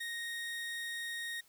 30% pulse tone, 1864 Hz, A#6, 1 cent flat, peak -35 dBFS, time 0-1.41 s, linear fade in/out 10 ms, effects white hiss -66 dBFS RMS until 1.48 s

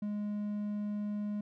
triangle tone, 207.7 Hz, G#3, in tune, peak -31 dBFS, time 0.02-1.41 s, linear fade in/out 5 ms, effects none

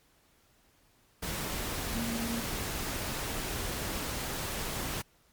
sine tone in noise, 231.4 Hz, A#3, 13 cents flat, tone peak -33 dBFS, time 1.95-2.41 s, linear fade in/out 10 ms, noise pink, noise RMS -35 dBFS, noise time 1.22-5.02 s, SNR -1 dB, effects pink hiss -66 dBFS RMS until 5.32 s + MP3 96 kbps

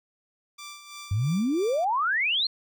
10% pulse tone with tremolo, 1174.7 Hz, D6, in tune, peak -30 dBFS, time 0.58-1.85 s, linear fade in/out 10 ms, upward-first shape sine, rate 3 Hz, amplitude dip 60%
sine exponential sweep, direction up, 92.5 to 4347 Hz, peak -22 dBFS, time 1.11-2.47 s, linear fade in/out 5 ms
effects none

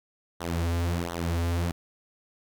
sawtooth tone with flanger, 85.3 Hz, F2, 40 cents flat, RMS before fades -28 dBFS, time 0.4-1.72 s, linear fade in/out 10 ms, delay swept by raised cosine 0.4 to 6.4 ms, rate 1.4 Hz, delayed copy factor -0.85, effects none

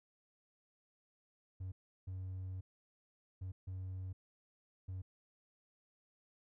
triangle tone bursts at uneven times, 93.5 Hz, F#2, 19 cents sharp, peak -38 dBFS, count 5, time 1.6-1.72 / 2.07-2.61 / 3.41-3.52 / 3.67-4.13 / 4.88-5.02 s, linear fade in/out 10 ms, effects tanh soft clip ceiling -35 dBFS

